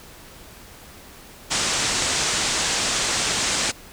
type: low-pass noise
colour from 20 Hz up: white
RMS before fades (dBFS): -23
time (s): 1.5-3.72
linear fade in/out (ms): 20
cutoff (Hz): 8300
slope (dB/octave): 48
effects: pink hiss -44 dBFS RMS until 3.92 s